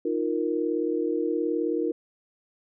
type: chord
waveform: sine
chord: Eb suspended second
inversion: none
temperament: just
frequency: 311.1 / 350 / 466.7 Hz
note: Eb4 / F4 / Bb4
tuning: 0 / +4 / +2 cents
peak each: -28 dBFS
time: 0.05-1.92 s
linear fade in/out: 5 ms
effects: none